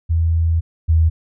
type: tone pair in turn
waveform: sine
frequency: 82.41 / 80.81 Hz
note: E2 / E2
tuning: 0 / -34 cents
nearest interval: unison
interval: 34 cents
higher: first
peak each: -13 / -10 dBFS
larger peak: second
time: 0.09-0.61 / 0.88-1.1 s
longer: first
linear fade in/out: 20 ms
effects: none